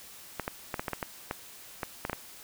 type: clicks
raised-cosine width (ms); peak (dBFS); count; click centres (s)
0.5; -16; 12; 0.397 / 0.479 / 0.742 / 0.795 / 0.882 / 0.933 / 1.028 / 1.311 / 1.832 / 2.051 / 2.097 / 2.131
effects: white hiss -49 dBFS RMS until 2.43 s